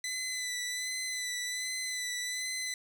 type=tone with vibrato; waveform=15% pulse; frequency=2003 Hz; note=B6; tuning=24 cents sharp; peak=-27 dBFS; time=0.04-2.74 s; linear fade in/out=2 ms; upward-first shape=sine; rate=1.3 Hz; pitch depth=29 cents each way; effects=none